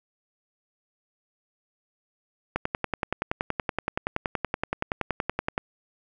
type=click train; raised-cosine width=0.5 ms; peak=-10 dBFS; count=33; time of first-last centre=2.56-5.579 s; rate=10.6 Hz; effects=none